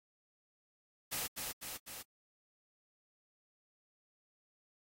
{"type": "noise with echo", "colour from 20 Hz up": "white", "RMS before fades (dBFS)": -38, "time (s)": [1.11, 1.28], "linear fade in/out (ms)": 20, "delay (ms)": 250, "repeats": 3, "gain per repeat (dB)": -3, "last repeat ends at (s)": 2.03, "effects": ["AAC 48 kbps"]}